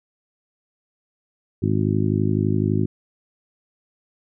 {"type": "harmonic tone", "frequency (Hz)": 51.91, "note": "G#1", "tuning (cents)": 0, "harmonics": [2, 3, 4, 5, 6, 7], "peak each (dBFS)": [-22, -24, -25, -26, -27, -27], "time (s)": [1.62, 2.86], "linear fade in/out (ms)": 10, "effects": []}